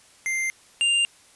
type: tone pair in turn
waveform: square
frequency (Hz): 2093 / 2794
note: C7 / F7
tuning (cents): 0 / 0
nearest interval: perfect fourth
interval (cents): 500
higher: second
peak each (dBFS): -24 / -19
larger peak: second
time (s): 0.26-0.5 / 0.81-1.05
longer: neither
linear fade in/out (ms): 0
effects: white hiss -54 dBFS RMS until 1.35 s + resampled to 24000 Hz